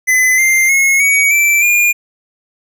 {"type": "tone with pitch steps", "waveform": "square", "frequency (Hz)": [2022, 2096, 2172, 2251, 2333, 2419], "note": ["B6", "C7", "C#7", "C#7", "D7", "D#7"], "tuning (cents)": [40, 2, -36, 26, -12, -49], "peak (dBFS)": -9, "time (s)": [0.07, 1.93], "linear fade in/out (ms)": 20, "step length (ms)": 310, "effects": []}